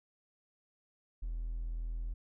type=tone with hard clipping; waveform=triangle; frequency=41.2 Hz; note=E1; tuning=in tune; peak=-35 dBFS; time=1.22-2.14 s; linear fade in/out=10 ms; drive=3 dB; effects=none